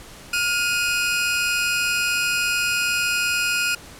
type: tone pair together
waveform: sawtooth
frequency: 1418.1 / 2505 Hz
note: F6 / D#7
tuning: +26 / +11 cents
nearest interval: minor seventh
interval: 985 cents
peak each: -19 dBFS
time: 0.33-3.75 s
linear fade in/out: 5 ms
effects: pink hiss -42 dBFS RMS until 3.99 s + low-pass 12000 Hz 12 dB/octave